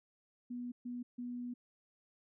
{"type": "tone bursts at uneven times", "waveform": "sine", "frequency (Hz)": 244.3, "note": "B3", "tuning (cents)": -19, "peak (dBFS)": -39, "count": 3, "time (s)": [[0.5, 0.72], [0.85, 1.03], [1.18, 1.54]], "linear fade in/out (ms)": 10, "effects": []}